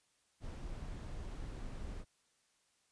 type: noise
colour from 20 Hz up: brown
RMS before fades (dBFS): -44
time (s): 0.4-2.05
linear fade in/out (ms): 50
effects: white hiss -75 dBFS RMS until 2.91 s + resampled to 22050 Hz